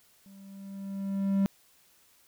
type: tone with level ramp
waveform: triangle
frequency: 196 Hz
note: G3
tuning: in tune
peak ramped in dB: -48 to -19 dBFS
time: 0.26-1.46 s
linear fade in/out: 0 ms
effects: white hiss -63 dBFS RMS until 2.27 s